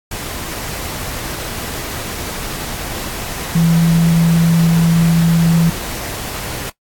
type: tone in noise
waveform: sine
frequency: 166.6 Hz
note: E3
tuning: 19 cents sharp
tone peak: -9 dBFS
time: 3.55-5.7 s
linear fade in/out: 5 ms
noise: pink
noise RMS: -25 dBFS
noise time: 0.11-6.7 s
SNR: +13 dB
effects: noise-tail reverb RT60 0.1 s tail -17 dB re dry + AAC 64 kbps